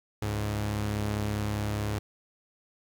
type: tone pair together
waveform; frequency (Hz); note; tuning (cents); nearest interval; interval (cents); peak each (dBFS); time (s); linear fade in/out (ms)
sawtooth; 70.05 / 104.8; C#2 / G#2; +19 / +16; perfect fifth; 697; -32 / -25; 0.22-1.99; 5
effects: 10-bit